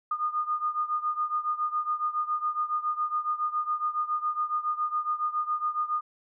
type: beating tone pair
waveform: sine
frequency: 1221 / 1228.2 Hz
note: D#6 / D#6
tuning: -33 / -23 cents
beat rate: 7.2 Hz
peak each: -28 / -31 dBFS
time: 0.11-6.01 s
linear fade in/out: 5 ms
effects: none